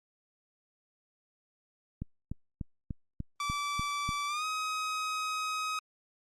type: click train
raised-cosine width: 5 ms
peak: -23 dBFS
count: 8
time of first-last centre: 2.02-4.091 s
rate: 3.38 Hz
type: tone with pitch glide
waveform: sawtooth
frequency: 1159 to 1263.9 Hz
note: D6 to D#6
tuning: -23 to +27 cents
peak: -28 dBFS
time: 3.4-5.79 s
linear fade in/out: 2 ms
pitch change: +150 cents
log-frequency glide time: 4.27-4.45 s
effects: low-pass 8000 Hz 12 dB/octave + Opus 48 kbps